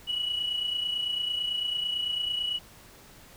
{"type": "tone pair together", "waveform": "sine", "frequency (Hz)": [2931, 2960], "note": ["F#7", "F#7"], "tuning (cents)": [-17, 0], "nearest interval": "unison", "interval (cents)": 17, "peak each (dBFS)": [-27, -34], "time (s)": [0.07, 2.59], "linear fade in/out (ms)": 20, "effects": ["tanh soft clip ceiling -22 dBFS", "pink hiss -52 dBFS RMS until 3.36 s"]}